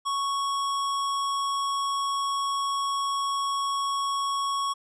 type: tone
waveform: square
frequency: 1108.7 Hz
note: C#6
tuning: in tune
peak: -26 dBFS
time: 0.05-4.74 s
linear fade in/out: 20 ms
effects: resampled to 22050 Hz